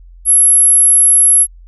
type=tone; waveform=sine; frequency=11175 Hz; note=F9; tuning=in tune; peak=-5 dBFS; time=0.25-1.47 s; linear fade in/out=50 ms; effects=added 43 Hz sine -35 dBFS peak until 1.67 s